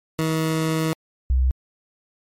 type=tone pair in turn; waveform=20% pulse / sine; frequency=159.6 / 64.18 Hz; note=D#3 / C2; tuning=+44 / -33 cents; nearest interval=octave + major third; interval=1577 cents; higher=first; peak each=-15 dBFS; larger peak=neither; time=0.19-0.93 / 1.3-1.51 s; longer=first; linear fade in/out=0 ms; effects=MP3 64 kbps